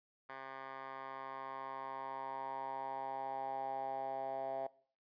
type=tone with band-pass filter sweep; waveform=10% pulse; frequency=134 Hz; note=C3; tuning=42 cents sharp; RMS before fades=-43 dBFS; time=0.29-4.67 s; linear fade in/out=5 ms; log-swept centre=1300 to 700 Hz; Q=5.8; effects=noise-tail reverb RT60 0.5 s tail -21 dB re dry + resampled to 11025 Hz